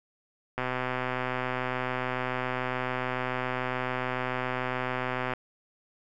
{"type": "click train", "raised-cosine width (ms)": 0.5, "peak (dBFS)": -15, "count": 605, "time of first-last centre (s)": [0.58, 5.336], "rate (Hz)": 127, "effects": []}